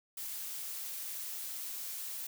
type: noise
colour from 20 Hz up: blue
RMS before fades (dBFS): -41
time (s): 0.17-2.27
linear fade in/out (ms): 5
effects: none